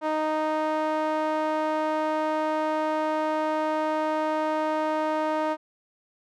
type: tone with band-pass filter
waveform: sawtooth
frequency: 310.1 Hz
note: D#4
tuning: 6 cents flat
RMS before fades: -26 dBFS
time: 0.01-5.57 s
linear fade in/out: 50 ms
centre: 820 Hz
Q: 1.7
effects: none